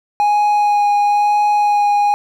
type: tone with vibrato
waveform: triangle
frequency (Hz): 827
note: G#5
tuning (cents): -8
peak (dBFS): -9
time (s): 0.2-2.14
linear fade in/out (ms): 0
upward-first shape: sine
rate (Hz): 1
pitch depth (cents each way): 11
effects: none